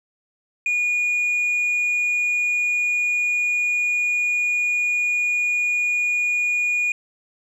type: tone with tanh clipping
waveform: sine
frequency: 2445 Hz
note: D#7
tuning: 31 cents flat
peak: -19 dBFS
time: 0.66-6.92 s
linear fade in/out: 2 ms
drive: 2 dB
effects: none